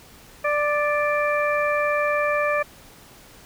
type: harmonic tone with a mistuned harmonic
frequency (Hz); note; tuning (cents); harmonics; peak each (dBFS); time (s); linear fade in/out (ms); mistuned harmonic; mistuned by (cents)
590; D5; +8; 1 / 2 / 3 / 4; -22 / -25 / -27 / -28; 0.44-2.63; 10; 3; -16
effects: pink hiss -48 dBFS RMS until 3.45 s